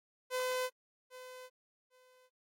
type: tone with echo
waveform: sawtooth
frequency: 508 Hz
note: B4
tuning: 49 cents sharp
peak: -29 dBFS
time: 0.3-0.7 s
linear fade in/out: 50 ms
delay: 800 ms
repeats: 2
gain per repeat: -15 dB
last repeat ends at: 2.3 s
effects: AAC 48 kbps